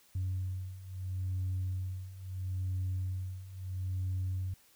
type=beating tone pair; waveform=sine; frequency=92.5 / 93.25 Hz; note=F#2 / F#2; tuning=0 / +14 cents; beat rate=0.75 Hz; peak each=-37 / -34 dBFS; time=0.15-4.54 s; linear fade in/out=5 ms; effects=tanh soft clip ceiling -28 dBFS + white hiss -64 dBFS RMS until 4.75 s

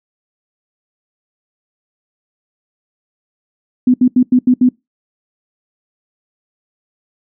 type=tone bursts at uneven times; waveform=sine; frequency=251 Hz; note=B3; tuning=28 cents sharp; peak=-6 dBFS; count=6; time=3.87-3.94 / 4.01-4.08 / 4.16-4.23 / 4.32-4.39 / 4.47-4.54 / 4.61-4.69 s; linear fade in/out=5 ms; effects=noise-tail reverb RT60 0.2 s tail -24 dB re dry

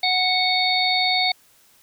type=harmonic tone; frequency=739 Hz; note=F#5; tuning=2 cents flat; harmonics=1 / 3 / 5 / 6; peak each=-23 / -23 / -23 / -23 dBFS; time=0.03-1.32 s; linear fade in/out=5 ms; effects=white hiss -56 dBFS RMS until 1.82 s

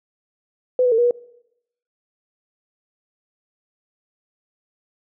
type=tone with pitch steps; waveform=sine; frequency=504 / 494.3 / 448.8 / 480.4 / 484.5 Hz; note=B4 / B4 / A4 / B4 / B4; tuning=+35 / +1 / +34 / -48 / -33 cents; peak=-13 dBFS; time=0.79-1.11 s; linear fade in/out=2 ms; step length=64 ms; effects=noise-tail reverb RT60 0.8 s tail -22 dB re dry

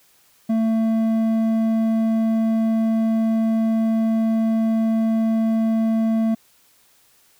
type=tone with hard clipping; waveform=sine; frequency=223.5 Hz; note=A3; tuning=27 cents sharp; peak=-18 dBFS; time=0.49-6.35 s; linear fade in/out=10 ms; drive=6 dB; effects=white hiss -57 dBFS RMS until 7.39 s

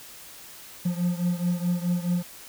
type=beating tone pair; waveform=triangle; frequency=174.61 / 179.31 Hz; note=F3 / F3; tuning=0 / +46 cents; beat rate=4.7 Hz; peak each=-23 / -26 dBFS; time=0.85-2.23 s; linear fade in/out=10 ms; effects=white hiss -45 dBFS RMS until 2.48 s

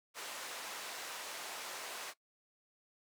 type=band-pass noise; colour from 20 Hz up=pink; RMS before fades=-45 dBFS; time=0.14-2.14 s; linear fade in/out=50 ms; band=670 to 11000 Hz; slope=12 dB/octave; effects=noise-tail reverb RT60 0.1 s tail -18 dB re dry

